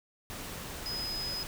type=tone in noise; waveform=sine; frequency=5040 Hz; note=D#8; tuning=21 cents sharp; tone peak=-34 dBFS; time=0.86-1.43 s; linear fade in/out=0 ms; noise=pink; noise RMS=-41 dBFS; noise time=0.3-1.47 s; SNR=+4 dB; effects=none